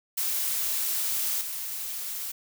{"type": "noise with level steps", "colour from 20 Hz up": "blue", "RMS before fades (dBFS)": [-28, -34], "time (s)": [0.17, 2.32], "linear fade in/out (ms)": 10, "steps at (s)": 1.41, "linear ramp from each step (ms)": 2, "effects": []}